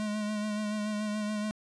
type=tone with vibrato; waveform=square; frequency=211.1 Hz; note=G#3; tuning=29 cents sharp; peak=-31 dBFS; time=0-1.51 s; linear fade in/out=0 ms; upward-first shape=sine; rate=7 Hz; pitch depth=27 cents each way; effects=resampled to 22050 Hz